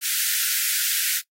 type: high-pass noise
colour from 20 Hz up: white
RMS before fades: -23 dBFS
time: 0.01-1.22 s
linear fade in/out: 50 ms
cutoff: 1400 Hz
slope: 96 dB/octave
effects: noise-tail reverb RT60 0.1 s tail -20 dB re dry + AAC 48 kbps